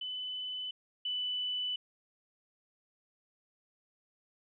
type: tone pair in turn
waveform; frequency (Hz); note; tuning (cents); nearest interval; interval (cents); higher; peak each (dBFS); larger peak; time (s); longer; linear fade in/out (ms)
sine; 3008 / 2987; F#7 / F#7; +28 / +16; unison; 12; first; -36 / -32; second; 0.01-0.71 / 1.05-1.76; second; 5
effects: none